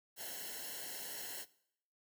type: noise with comb filter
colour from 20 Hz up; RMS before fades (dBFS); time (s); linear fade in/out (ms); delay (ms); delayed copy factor
white; -45; 0.16-1.46; 50; 0.83; -0.9
effects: noise-tail reverb RT60 0.7 s tail -20 dB re dry